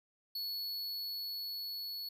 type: tone with level ramp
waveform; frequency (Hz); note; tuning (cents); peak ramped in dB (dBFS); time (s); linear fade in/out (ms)
square; 4400; C#8; -14; -37 to -40; 0.35-2.09; 5
effects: none